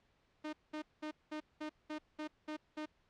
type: tone bursts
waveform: sawtooth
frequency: 305.9 Hz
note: D#4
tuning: 29 cents flat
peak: -36 dBFS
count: 9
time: 0.44-2.859 s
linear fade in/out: 10 ms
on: 91 ms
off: 200 ms
effects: pink hiss -74 dBFS RMS until 3.09 s + low-pass 4000 Hz 12 dB/octave